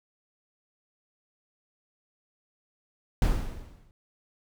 brown noise with exponential decay, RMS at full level -20 dBFS, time 3.22-3.91 s, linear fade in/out 1 ms, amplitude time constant 150 ms, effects none

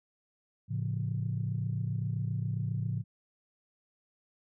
sine chord, A augmented, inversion none, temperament just, 110 / 137.5 / 171.88 Hz, A2 / C#3 / E#3, 0 / -14 / -27 cents, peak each -32 / -34 / -37 dBFS, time 0.68-3.04 s, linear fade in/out 50 ms, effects tanh soft clip ceiling -21 dBFS

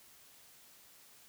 silence, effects white hiss -60 dBFS RMS until 1.28 s

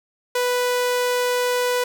sawtooth tone, 493.9 Hz, B4, in tune, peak -15 dBFS, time 0.35-1.84 s, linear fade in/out 5 ms, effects 8-bit

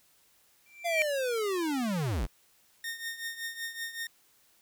triangle tone with exponential growth, 2349 Hz, D7, in tune, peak -20 dBFS, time 0.66-1.02 s, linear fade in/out 0 ms, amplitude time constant 77 ms
square linear sweep, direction down, 698.5 to 34.65 Hz, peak -29 dBFS, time 0.84-2.27 s, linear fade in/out 20 ms
sawtooth tone with tremolo, 1837 Hz, A#6, 26 cents flat, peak -29 dBFS, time 2.84-4.07 s, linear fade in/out 2 ms, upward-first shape triangle, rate 5.3 Hz, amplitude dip 80%
effects white hiss -65 dBFS RMS until 4.61 s

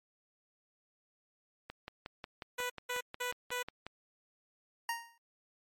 click train, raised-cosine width 0.3 ms, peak -26 dBFS, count 13, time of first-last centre 1.7-3.866 s, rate 5.54 Hz
10% pulse tone bursts, 493.9 Hz, B4, in tune, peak -26 dBFS, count 4, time 2.58-3.63 s, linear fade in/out 10 ms, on 120 ms, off 190 ms
25% pulse tone with exponential decay, 932.3 Hz, A#5, in tune, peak -27 dBFS, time 4.89-5.18 s, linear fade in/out 2 ms, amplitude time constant 63 ms
effects MP3 64 kbps

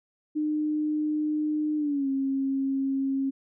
sine tone with pitch glide, 303.7 to 270.6 Hz, D#4 to C#4, -42 to -42 cents, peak -24 dBFS, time 0.35-3.31 s, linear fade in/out 20 ms, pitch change -200 cents, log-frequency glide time 1.77-2.08 s, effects none

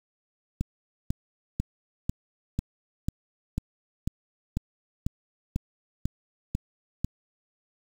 click train, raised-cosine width 5 ms, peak -14 dBFS, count 14, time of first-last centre 0.61-7.046 s, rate 2.02 Hz, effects 7-bit

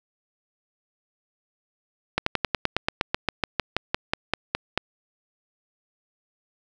slowing click train, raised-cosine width 0.3 ms, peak -5 dBFS, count 19, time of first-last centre 2.18-4.776 s, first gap 84 ms, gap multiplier 1.06, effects none

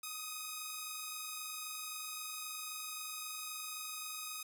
5% pulse tone pair together, 1236.2 / 1260 Hz, D#6 / D#6, -12 / +21 cents, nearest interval unison, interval 33 cents, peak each -35 / -31 dBFS, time 0.03-4.43 s, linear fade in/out 5 ms, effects none

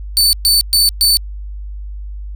sawtooth tone bursts, 4518 Hz, C#8, 32 cents sharp, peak -6 dBFS, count 4, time 0.17-1.17 s, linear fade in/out 0 ms, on 160 ms, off 120 ms, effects added 50 Hz sine -24 dBFS peak until 2.35 s

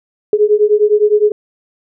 sine beating tone pair, 415.3 / 425.1 Hz, G#4 / G#4, 0 / +40 cents, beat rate 9.8 Hz, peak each -11 dBFS, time 0.33-1.32 s, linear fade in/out 2 ms, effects none

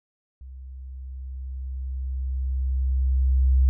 sine tone with level ramp, 65.2 Hz, C2, 5 cents flat, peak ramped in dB -38 to -14 dBFS, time 0.41-3.69 s, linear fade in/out 0 ms, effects none

